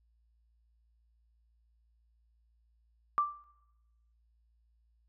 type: tone with exponential decay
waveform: sine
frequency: 1174.7 Hz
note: D6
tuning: in tune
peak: -22 dBFS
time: 3.18-3.44 s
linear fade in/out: 0 ms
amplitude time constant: 56 ms
effects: noise-tail reverb RT60 1.0 s tail -21 dB re dry + added 57 Hz sine -67 dBFS peak until 5.08 s